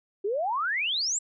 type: exponential sweep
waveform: sine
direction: up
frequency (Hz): 377.6 to 7902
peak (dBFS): -25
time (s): 0.24-1.19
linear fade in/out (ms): 10
effects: none